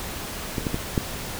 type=clicks; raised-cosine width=3 ms; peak=-12 / -11 / -12 / -7 dBFS; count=4; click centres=0.582 / 0.668 / 0.744 / 0.978 s; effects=pink hiss -33 dBFS RMS until 1.39 s